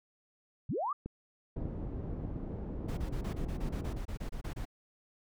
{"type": "linear sweep", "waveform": "sine", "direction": "up", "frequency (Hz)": [77.78, 1244.5], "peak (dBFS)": -31, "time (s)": [0.69, 0.93], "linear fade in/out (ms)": 5}
{"type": "click train", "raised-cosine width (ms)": 3, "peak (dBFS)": -26, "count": 5, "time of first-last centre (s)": [1.06, 3.441], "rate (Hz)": 1.68}
{"type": "low-pass noise", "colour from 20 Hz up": "pink", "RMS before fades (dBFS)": -39, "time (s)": [1.56, 3.98], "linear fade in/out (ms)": 5, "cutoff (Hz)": 390, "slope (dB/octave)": 12}
{"type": "noise bursts", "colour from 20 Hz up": "brown", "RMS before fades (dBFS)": -38, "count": 15, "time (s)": [2.88, 4.654], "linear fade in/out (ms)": 10, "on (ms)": 94, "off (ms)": 26}
{"effects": []}